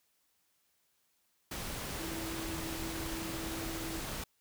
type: tone in noise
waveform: sine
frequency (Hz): 326.9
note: E4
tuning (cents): -14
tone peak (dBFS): -41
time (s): 1.99-4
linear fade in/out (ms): 5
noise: pink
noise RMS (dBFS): -40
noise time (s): 1.51-4.24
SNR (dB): -4
effects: white hiss -75 dBFS RMS until 4.4 s